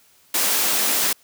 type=high-pass noise; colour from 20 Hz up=white; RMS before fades=-20 dBFS; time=0.34-1.13 s; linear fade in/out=5 ms; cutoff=180 Hz; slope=48 dB/octave; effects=white hiss -56 dBFS RMS until 1.23 s